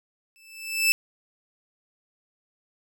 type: tone with exponential growth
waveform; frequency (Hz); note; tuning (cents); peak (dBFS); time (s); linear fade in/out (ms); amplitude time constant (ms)
sawtooth; 2637; E7; 0; -12; 0.36-0.92; 0; 120
effects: none